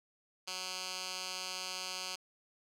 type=tone with band-pass filter; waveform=10% pulse; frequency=185 Hz; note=F#3; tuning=in tune; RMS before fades=-41 dBFS; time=0.47-2.16 s; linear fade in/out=10 ms; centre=4800 Hz; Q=1.4; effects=none